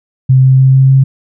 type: tone with pitch steps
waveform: sine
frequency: 130.81 / 131.64 / 132.48 / 133.33 / 134.18 Hz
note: C3 / C3 / C3 / C3 / C3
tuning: 0 / +11 / +22 / +33 / +44 cents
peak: -3 dBFS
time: 0.29-1.04 s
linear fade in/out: 10 ms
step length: 150 ms
effects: none